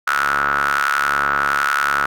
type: ring-modulated tone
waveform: sawtooth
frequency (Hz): 70.8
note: C#2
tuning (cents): +37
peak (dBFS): -9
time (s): 0.07-2.06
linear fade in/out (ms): 5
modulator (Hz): 1380
effects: none